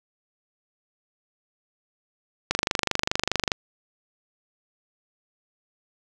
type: click train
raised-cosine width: 0.2 ms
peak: -4 dBFS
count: 26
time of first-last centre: 2.51-3.518 s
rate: 24.8 Hz
effects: none